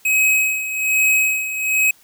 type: tone with tremolo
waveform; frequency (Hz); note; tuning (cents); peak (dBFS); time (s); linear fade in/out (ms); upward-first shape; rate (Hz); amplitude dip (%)
square; 2544; D#7; +38; -13; 0.05-1.91; 5; sine; 1.2; 70
effects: white hiss -52 dBFS RMS until 2.03 s